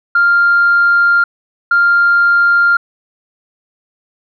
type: tone pair in turn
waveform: sine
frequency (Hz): 1396.9 / 1396.9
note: F6 / F6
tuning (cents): 0 / 0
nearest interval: unison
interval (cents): 0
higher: neither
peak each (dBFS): -6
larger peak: neither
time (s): 0.15-1.24 / 1.71-2.77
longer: first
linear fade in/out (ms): 5
effects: tanh soft clip ceiling -3 dBFS